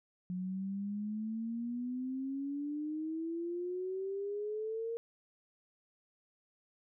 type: exponential sweep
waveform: sine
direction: up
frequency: 180 to 465.5 Hz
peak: -35 dBFS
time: 0.3-4.97 s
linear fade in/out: 0 ms
effects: none